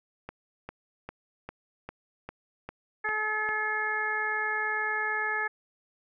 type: click train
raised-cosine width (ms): 0.5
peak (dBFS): -23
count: 9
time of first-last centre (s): 0.29-3.49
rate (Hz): 2.5
type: harmonic tone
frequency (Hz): 428.9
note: A4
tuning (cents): -44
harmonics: 1 / 2 / 3 / 4 / 5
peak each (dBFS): -39 / -35 / -36 / -29 / -36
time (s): 3.04-5.48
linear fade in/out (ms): 10
effects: none